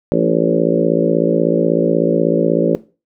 harmonic tone with a mistuned harmonic, 56.3 Hz, A1, 40 cents sharp, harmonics 3 / 4 / 5 / 6 / 7 / 8 / 9 / 10, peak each -20 / -20 / -20 / -20 / -20 / -20 / -20 / -20 dBFS, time 0.12-2.75 s, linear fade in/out 0 ms, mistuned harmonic 5, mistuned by +23 cents, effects noise-tail reverb RT60 0.3 s tail -17 dB re dry

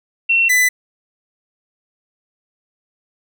sine / 45% pulse tone pair in turn, 2715 / 1998.7 Hz, F7 / B6, -50 / +20 cents, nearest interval perfect fourth, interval 530 cents, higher first, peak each -11 dBFS, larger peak neither, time 0.29-0.49 / 0.49-0.69 s, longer neither, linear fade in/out 10 ms, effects none

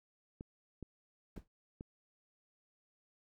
clicks, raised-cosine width 3 ms, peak -32 dBFS, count 4, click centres 0.409 / 0.827 / 1.378 / 1.809 s
brown noise with exponential decay, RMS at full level -42 dBFS, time 1.36-1.48 s, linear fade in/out 5 ms, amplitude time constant 24 ms
effects none

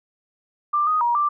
sine tone with pitch steps, 1185 / 1245 / 951 / 1178 Hz, D6 / D#6 / A#5 / D6, +15 / +1 / +34 / +5 cents, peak -17 dBFS, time 0.73-1.29 s, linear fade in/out 10 ms, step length 140 ms, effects none

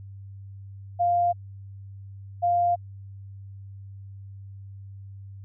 sine tone pair in turn, 698.5 / 698.5 Hz, F5 / F5, 0 / 0 cents, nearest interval unison, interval 0 cents, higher neither, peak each -19 dBFS, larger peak neither, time 0.99-1.33 / 2.42-2.76 s, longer neither, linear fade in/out 20 ms, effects added 98 Hz sine -39 dBFS peak until 5.44 s

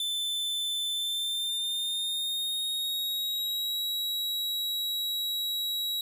45% pulse tone with pitch glide, 3528 to 3870 Hz, A7 to B7, +4 to -36 cents, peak -28 dBFS, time 0-6.01 s, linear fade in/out 2 ms, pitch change +160 cents, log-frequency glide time 0.92-3.8 s, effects none

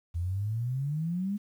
sine exponential sweep, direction up, 82.41 to 209.5 Hz, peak -28 dBFS, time 0.14-1.38 s, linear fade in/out 20 ms, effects 10-bit

